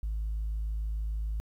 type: tone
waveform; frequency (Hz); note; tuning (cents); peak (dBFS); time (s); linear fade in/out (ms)
sine; 53.4; G#1; +49; -28; 0.03-1.4; 0
effects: tanh soft clip ceiling -27 dBFS + 11-bit